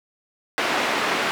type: band-pass noise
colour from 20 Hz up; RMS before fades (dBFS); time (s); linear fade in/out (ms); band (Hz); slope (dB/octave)
white; -23; 0.58-1.31; 0; 260 to 2100; 12
effects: none